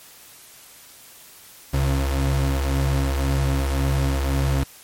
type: tone pair together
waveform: 35% pulse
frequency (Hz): 68.39 / 134.9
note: C#2 / C#3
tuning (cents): -23 / -47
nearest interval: octave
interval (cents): 1176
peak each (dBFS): -18 / -24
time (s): 1.73-4.64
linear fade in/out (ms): 10
effects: white hiss -46 dBFS RMS until 4.83 s + MP3 64 kbps